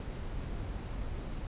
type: noise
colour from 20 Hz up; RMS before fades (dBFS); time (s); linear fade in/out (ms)
brown; -38; 0-1.47; 2
effects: resampled to 8000 Hz